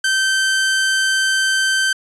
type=tone; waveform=sawtooth; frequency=1551 Hz; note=G6; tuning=19 cents flat; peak=-11 dBFS; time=0.04-1.93 s; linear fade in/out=5 ms; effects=resampled to 24000 Hz